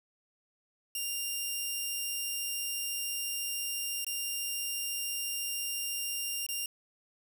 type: tone with dropouts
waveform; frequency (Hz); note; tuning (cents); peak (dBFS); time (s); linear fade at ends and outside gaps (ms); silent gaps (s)
10% pulse; 2794; F7; 0; -24; 0.95-6.66; 2; 4.046-4.066 / 6.465-6.488
effects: 9-bit